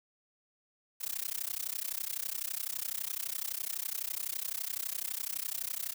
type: noise with amplitude modulation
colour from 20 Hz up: blue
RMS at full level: -33 dBFS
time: 1-5.94 s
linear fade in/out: 20 ms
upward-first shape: sine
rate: 31.9 Hz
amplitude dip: 100%
effects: none